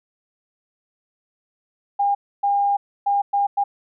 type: tone bursts at uneven times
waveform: sine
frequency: 806 Hz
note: G5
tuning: 48 cents sharp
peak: -16 dBFS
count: 5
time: 1.99-2.15 / 2.43-2.77 / 3.06-3.22 / 3.33-3.47 / 3.57-3.64 s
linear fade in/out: 10 ms
effects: none